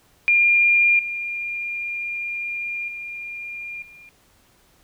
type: tone with level steps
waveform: sine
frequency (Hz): 2405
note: D7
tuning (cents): +41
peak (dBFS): -13 / -25 / -30 / -43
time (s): 0.28-4.09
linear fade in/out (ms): 0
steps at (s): 0.99 / 2.88 / 3.82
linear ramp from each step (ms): 2
effects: pink hiss -58 dBFS RMS until 4.83 s